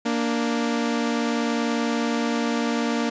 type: tone pair together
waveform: sawtooth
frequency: 233.1 / 293.7 Hz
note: A#3 / D4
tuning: 0 / 0 cents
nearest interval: major third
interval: 400 cents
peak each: -19 / -23 dBFS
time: 0.05-3.1 s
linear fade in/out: 10 ms
effects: resampled to 16000 Hz